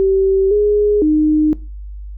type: tone with pitch steps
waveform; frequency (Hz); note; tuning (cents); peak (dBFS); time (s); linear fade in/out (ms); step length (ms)
sine; 385.9 / 415.7 / 306.2; G4 / G#4 / D#4; -27 / +2 / -28; -10; 0-1.53; 0; 510
effects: noise-tail reverb RT60 0.3 s tail -19 dB re dry + added 50 Hz sine -27 dBFS peak until 2.17 s